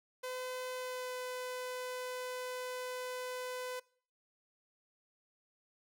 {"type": "tone with pitch glide", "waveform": "sawtooth", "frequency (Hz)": [508, 503.6], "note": ["B4", "B4"], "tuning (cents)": [49, 34], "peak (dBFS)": -35, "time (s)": [0.23, 3.8], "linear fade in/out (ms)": 10, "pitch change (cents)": -15, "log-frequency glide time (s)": [0.74, 1.13], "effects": ["noise-tail reverb RT60 0.5 s tail -23 dB re dry"]}